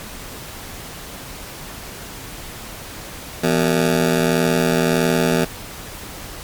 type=ring-modulated tone; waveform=20% pulse; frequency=207.7 Hz; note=G#3; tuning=in tune; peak=-7 dBFS; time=3.43-5.45 s; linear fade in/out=10 ms; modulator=40.8 Hz; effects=pink hiss -34 dBFS RMS until 6.43 s + MP3 96 kbps